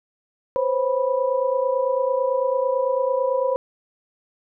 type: tone cluster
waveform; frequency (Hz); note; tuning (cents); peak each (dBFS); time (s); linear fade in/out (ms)
sine; 506 / 535 / 983; B4 / C5 / B5; +42 / +38 / -8; -23 / -21 / -27; 0.56-3.56; 0
effects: none